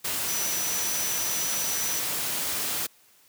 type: tone in noise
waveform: sine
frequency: 5920 Hz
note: F#8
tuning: in tune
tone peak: -30 dBFS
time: 0.28-2 s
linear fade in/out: 10 ms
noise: white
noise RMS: -29 dBFS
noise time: 0.04-2.87 s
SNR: -4 dB
effects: white hiss -59 dBFS RMS until 3.28 s + high-pass 80 Hz 12 dB/octave